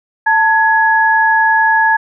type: tone pair together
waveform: sine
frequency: 888.9 / 1678 Hz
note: A5 / G#6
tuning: +17 / +17 cents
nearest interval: major seventh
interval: 1100 cents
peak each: -11 dBFS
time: 0.26-1.97 s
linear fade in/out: 10 ms
effects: none